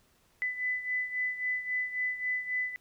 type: beating tone pair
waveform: sine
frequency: 2000 / 2003.7 Hz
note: B6 / B6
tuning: +21 / +25 cents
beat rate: 3.7 Hz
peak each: -31 / -36 dBFS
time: 0.42-2.76 s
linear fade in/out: 0 ms
effects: pink hiss -67 dBFS RMS until 2.8 s